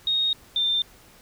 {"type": "tone pair in turn", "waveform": "sine", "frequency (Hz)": [3729, 3588], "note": ["A#7", "A7"], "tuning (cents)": [0, 33], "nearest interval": "minor second", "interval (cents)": 67, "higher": "first", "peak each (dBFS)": -20, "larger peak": "neither", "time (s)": [[0.07, 0.33], [0.56, 0.82]], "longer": "neither", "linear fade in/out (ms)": 2, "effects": ["pink hiss -52 dBFS RMS until 1.21 s"]}